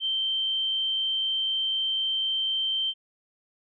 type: tone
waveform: sine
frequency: 3124 Hz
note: G7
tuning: 7 cents flat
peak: -24 dBFS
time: 0-2.94 s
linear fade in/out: 50 ms
effects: none